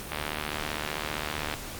click train, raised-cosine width 0.3 ms, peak -14 dBFS, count 108, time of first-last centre 0.12-1.539 s, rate 75.4 Hz, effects pink hiss -39 dBFS RMS until 1.79 s + Opus 48 kbps

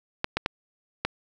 clicks, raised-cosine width 0.3 ms, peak -8 dBFS, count 4, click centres 0.244 / 0.37 / 0.461 / 1.05 s, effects none

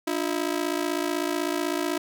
sawtooth ring-modulated tone, 324.9 Hz, E4, 25 cents flat, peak -18 dBFS, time 0.07-1.98 s, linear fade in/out 5 ms, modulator 28 Hz, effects none

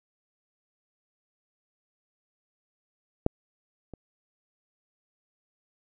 clicks, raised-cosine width 2 ms, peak -8 / -27 dBFS, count 2, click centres 3.264 / 3.937 s, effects none

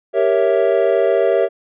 triangle chord, G diminished seventh, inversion none, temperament equal, 392 / 466.2 / 554.4 / 659.3 Hz, G4 / Bb4 / Db5 / Fb5, 0 / 0 / 0 / 0 cents, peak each -16 dBFS, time 0.13-1.49 s, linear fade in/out 50 ms, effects resampled to 8000 Hz

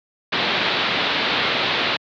white low-pass noise, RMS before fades -21 dBFS, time 0.32-1.97 s, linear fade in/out 10 ms, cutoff 4100 Hz, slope 48 dB/octave, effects high-pass 150 Hz 12 dB/octave

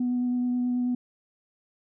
sine tone with vibrato, 246.9 Hz, B3, in tune, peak -22 dBFS, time 0-0.95 s, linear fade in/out 5 ms, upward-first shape triangle, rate 9.3 Hz, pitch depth 12 cents each way, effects tanh soft clip ceiling -20 dBFS

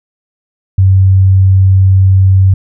sine tone, 95.3 Hz, G2, 48 cents flat, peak -3 dBFS, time 0.78-2.54 s, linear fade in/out 5 ms, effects none

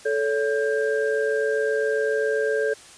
sine tone cluster, 437.4 / 565 / 1593 Hz, A4 / C#5 / G6, -10 / +33 / +27 cents, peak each -22 / -26 / -28 dBFS, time 0.05-2.74 s, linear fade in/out 10 ms, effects white hiss -46 dBFS RMS until 2.97 s + resampled to 22050 Hz

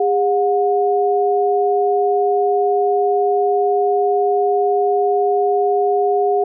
sine tone pair together, 406 / 724 Hz, G#4 / F#5, -39 / -38 cents, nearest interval minor seventh, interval 1001 cents, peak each -15 / -17 dBFS, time 0-6.44 s, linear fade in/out 5 ms, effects none

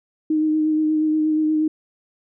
sine tone with vibrato, 309.8 Hz, D#4, 7 cents flat, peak -16 dBFS, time 0.3-1.68 s, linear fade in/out 5 ms, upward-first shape sine, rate 8.4 Hz, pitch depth 18 cents each way, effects none

